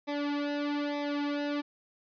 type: tone with flanger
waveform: sawtooth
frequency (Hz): 290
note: D4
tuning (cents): -22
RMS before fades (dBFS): -32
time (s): 0.07-1.62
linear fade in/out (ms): 20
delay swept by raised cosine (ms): 0.67 to 2.57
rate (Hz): 1.1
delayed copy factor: -0.9
effects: resampled to 11025 Hz